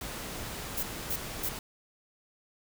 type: noise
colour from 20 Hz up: pink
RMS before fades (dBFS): -39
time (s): 0.01-1.59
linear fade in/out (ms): 2
type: noise bursts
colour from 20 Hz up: violet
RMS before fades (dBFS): -32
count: 3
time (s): 0.77-1.49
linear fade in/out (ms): 5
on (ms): 60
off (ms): 270
effects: none